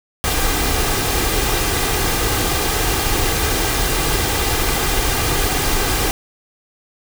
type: noise with comb filter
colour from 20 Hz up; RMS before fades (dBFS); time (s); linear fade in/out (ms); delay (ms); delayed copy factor
pink; -18; 0.24-6.11; 0; 2.5; +0.5
effects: none